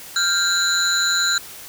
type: tone cluster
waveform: sine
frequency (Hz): 1394 / 1582 / 3926 / 4097 / 6960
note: F6 / G6 / B7 / C8 / A8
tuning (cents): -4 / +15 / -11 / -37 / -20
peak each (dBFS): -23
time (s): 0.16-1.38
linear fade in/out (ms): 2
effects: white hiss -38 dBFS RMS until 1.68 s